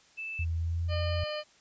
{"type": "tone", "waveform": "sine", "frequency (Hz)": 2637, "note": "E7", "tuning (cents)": 0, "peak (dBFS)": -35, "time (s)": [0.17, 0.45], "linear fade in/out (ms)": 20}
{"type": "tone with pitch glide", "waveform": "sine", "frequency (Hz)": [82.5, 86.1], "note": ["E2", "F2"], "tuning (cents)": [2, -24], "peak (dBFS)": -28, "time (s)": [0.39, 1.24], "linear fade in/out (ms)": 5, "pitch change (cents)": 74, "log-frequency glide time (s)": [0.56, 1]}
{"type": "harmonic tone", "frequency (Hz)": 605, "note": "D#5", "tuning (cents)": -49, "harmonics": [1, 2, 3, 4, 5, 7, 8], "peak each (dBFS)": [-34, -43, -45, -45, -42, -45, -46], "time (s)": [0.88, 1.44], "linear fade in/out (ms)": 50}
{"effects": ["white hiss -61 dBFS RMS until 1.6 s", "resampled to 16000 Hz"]}